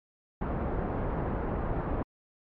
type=low-pass noise; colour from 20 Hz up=pink; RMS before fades=-31 dBFS; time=0.41-2.03 s; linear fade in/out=5 ms; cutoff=1000 Hz; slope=12 dB/octave; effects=low-pass 2000 Hz 12 dB/octave + MP3 48 kbps